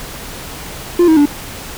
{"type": "tone with pitch steps", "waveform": "triangle", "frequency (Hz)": [349.2, 318.4, 290.3], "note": ["F4", "D#4", "D4"], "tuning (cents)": [0, 40, -20], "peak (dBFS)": -4, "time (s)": [0.99, 1.257], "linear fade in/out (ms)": 5, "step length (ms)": 89, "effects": ["pink hiss -29 dBFS RMS until 1.77 s"]}